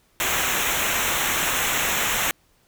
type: noise with comb filter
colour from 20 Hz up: pink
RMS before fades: -23 dBFS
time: 0.2-2.31 s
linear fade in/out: 0 ms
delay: 0.21 ms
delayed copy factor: -0.8
effects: pink hiss -62 dBFS RMS until 2.67 s